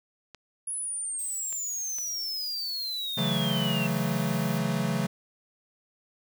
clicks, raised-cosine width 0.2 ms, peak -27 dBFS, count 3, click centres 0.347 / 1.527 / 1.985 s
sine exponential sweep, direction down, 10510 to 2701 Hz, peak -30 dBFS, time 0.67-3.87 s, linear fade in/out 5 ms
violet noise, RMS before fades -43 dBFS, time 1.19-4.58 s, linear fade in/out 0 ms
square chord, F# minor seventh, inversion second, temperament equal, 138.59 / 164.81 / 185 / 220 Hz, C#3 / E3 / F#3 / A3, 0 / 0 / 0 / 0 cents, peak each -32 dBFS, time 3.17-5.07 s, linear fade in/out 10 ms
effects none

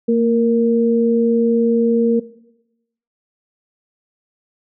sine tone pair together, 229.7 / 466.2 Hz, A#3 / A#4, -25 / 0 cents, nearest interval octave, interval 1225 cents, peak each -14 / -15 dBFS, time 0.08-2.2 s, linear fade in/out 10 ms, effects noise-tail reverb RT60 0.9 s tail -19 dB re dry

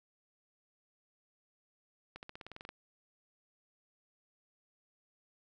accelerating click train, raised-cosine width 0.3 ms, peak -30 dBFS, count 11, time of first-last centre 2.16-2.691 s, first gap 69 ms, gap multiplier 0.94, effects none

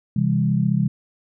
sine chord, C major, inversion none, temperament equal with one note detuned, 130.81 / 164.81 / 200.6 Hz, C3 / E3 / G3, 0 / 0 / +40 cents, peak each -21 dBFS, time 0.16-0.88 s, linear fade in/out 5 ms, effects none

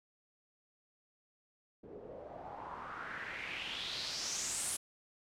white noise with low-pass filter sweep, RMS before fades -42 dBFS, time 1.83-4.77 s, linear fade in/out 10 ms, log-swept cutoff 380 to 10000 Hz, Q 4, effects none

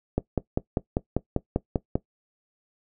click train, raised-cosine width 2 ms, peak -9 dBFS, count 10, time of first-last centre 0.18-1.955 s, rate 5.07 Hz, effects noise-tail reverb RT60 0.1 s tail -18 dB re dry

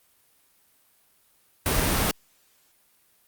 pink noise, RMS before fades -23 dBFS, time 1.66-2.11 s, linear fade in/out 0 ms, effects white hiss -63 dBFS RMS until 3.27 s + Opus 32 kbps

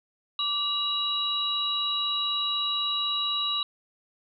sine tone cluster, 1168 / 2859 / 3888 Hz, D6 / F7 / B7, -10 / +40 / -28 cents, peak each -33 / -34 / -26 dBFS, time 0.39-3.63 s, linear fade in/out 2 ms, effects none

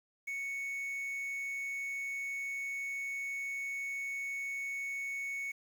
triangle tone with quantisation, 2217 Hz, C#7, in tune, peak -34 dBFS, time 0.27-5.52 s, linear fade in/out 10 ms, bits 9, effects none

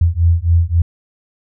sine beating tone pair, 82.8 / 86.5 Hz, E2 / F2, +8 / -16 cents, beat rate 3.7 Hz, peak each -13 dBFS, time 0.01-0.82 s, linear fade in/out 5 ms, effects none

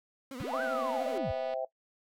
30% pulse tone with vibrato, 256.8 Hz, C4, 32 cents flat, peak -37 dBFS, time 0.31-1.18 s, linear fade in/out 2 ms, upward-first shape triangle, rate 13 Hz, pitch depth 150 cents each way
click train, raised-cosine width 0.3 ms, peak -32 dBFS, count 281, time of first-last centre 0.4-1.538 s, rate 246 Hz
sine linear two-way sweep, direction up then down, 51.91 to 1579 to 51.91 Hz, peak -34 dBFS, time 0.4-1.32 s, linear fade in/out 5 ms, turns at 0.62 s
sine chord, C major, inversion none, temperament just, 523.3 / 654.1 / 784.9 Hz, C5 / E5 / G5, 0 / -14 / +2 cents, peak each -36 / -33 / -39 dBFS, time 0.53-1.65 s, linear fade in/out 5 ms
effects noise-tail reverb RT60 0.1 s tail -18 dB re dry

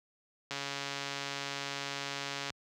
click train, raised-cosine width 0.2 ms, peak -19 dBFS, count 280, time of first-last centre 0.51-2.503 s, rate 140 Hz, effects high-pass 80 Hz 12 dB/octave

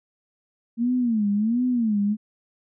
sine tone with vibrato, 225.8 Hz, A3, 45 cents sharp, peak -19 dBFS, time 0.77-2.17 s, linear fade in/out 50 ms, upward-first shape sine, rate 1.4 Hz, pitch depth 190 cents each way, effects none

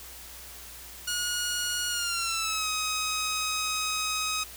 10% pulse tone with pitch glide, 1443 to 1263.5 Hz, F#6 to D#6, -44 to +26 cents, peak -19 dBFS, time 1.07-4.44 s, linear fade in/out 10 ms, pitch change -230 cents, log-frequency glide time 1.89-2.68 s, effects added 60 Hz sine -51 dBFS peak until 4.56 s + white hiss -45 dBFS RMS until 4.56 s

